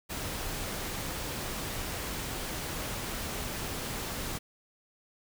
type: noise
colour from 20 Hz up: pink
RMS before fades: -36 dBFS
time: 0.09-4.39 s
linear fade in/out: 20 ms
effects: none